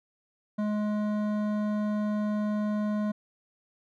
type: tone with hard clipping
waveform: sine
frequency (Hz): 210.2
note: G#3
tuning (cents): +21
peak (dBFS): -28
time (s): 0.58-3.12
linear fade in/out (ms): 10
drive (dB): 12
effects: none